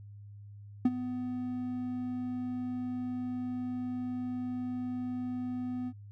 triangle tone with ADSR envelope, 250 Hz, B3, 21 cents sharp, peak -17 dBFS, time 0.85-5.93 s, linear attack 5 ms, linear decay 38 ms, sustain -14 dB, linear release 55 ms, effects added 102 Hz sine -46 dBFS peak until 6.11 s

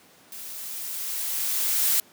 blue noise with level ramp, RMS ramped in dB -39 to -21 dBFS, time 0.32-2 s, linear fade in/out 2 ms, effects pink hiss -54 dBFS RMS until 2.12 s + high-pass 200 Hz 12 dB/octave

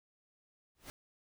pink noise with exponential growth, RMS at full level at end -43 dBFS, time 0.75-0.9 s, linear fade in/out 0 ms, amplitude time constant 32 ms, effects none

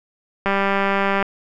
click train, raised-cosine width 0.5 ms, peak -5 dBFS, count 152, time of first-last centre 0.46-1.226 s, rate 197 Hz, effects none

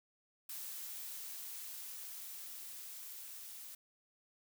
blue noise with level ramp, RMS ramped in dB -45 to -50 dBFS, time 0.49-3.75 s, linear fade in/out 5 ms, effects none

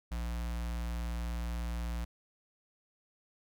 square tone with notch filter, 58.27 Hz, A#1, in tune, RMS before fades -36 dBFS, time 0.11-2.05 s, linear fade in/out 10 ms, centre 380 Hz, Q 1.4, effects none

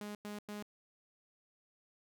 sawtooth tone bursts, 207.7 Hz, G#3, in tune, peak -38 dBFS, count 3, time 0.01-0.626 s, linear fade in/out 2 ms, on 140 ms, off 98 ms, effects none

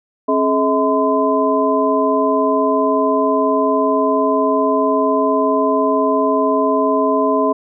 sine tone cluster, 270.3 / 425.9 / 640 / 1022 Hz, C#4 / G#4 / D#5 / C6, -44 / +44 / +49 / -41 cents, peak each -18 dBFS, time 0.28-7.53 s, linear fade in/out 10 ms, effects none

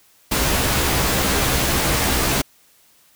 pink noise with comb filter, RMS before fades -19 dBFS, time 0.31-2.42 s, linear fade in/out 10 ms, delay 15 ms, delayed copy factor +0.6, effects white hiss -55 dBFS RMS until 3.15 s

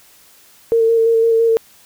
sine tone with vibrato, 455.5 Hz, A#4, 40 cents flat, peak -10 dBFS, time 0.72-1.57 s, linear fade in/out 0 ms, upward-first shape square, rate 5.9 Hz, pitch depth 15 cents each way, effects white hiss -48 dBFS RMS until 1.85 s

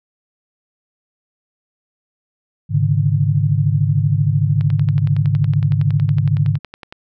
sine chord, Ab suspended fourth, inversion none, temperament equal with one note detuned, 103.83 / 138.59 / 151.75 Hz, Ab2 / Db3 / Eb3, 0 / 0 / -43 cents, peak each -17 dBFS, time 2.69-6.59 s, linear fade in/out 50 ms
click train, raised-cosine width 0.3 ms, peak -18 dBFS, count 26, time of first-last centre 4.61-6.925 s, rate 10.8 Hz
effects none

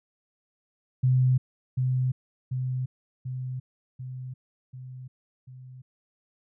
sine tone with echo, 128.2 Hz, C3, 35 cents flat, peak -18 dBFS, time 1.03-1.38 s, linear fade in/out 10 ms, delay 740 ms, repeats 6, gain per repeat -4 dB, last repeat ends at 5.82 s, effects none

